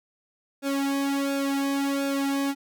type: tone with flanger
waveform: sawtooth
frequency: 277.2 Hz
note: C#4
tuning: in tune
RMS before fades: -26 dBFS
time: 0.62-2.55 s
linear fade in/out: 50 ms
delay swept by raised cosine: 0.98 to 2.18 ms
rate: 1.4 Hz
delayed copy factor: -0.95
effects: none